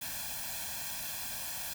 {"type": "noise with comb filter", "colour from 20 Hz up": "white", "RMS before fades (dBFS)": -39, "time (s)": [0.01, 1.74], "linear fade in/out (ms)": 10, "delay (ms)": 1.2, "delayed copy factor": 0.9, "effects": []}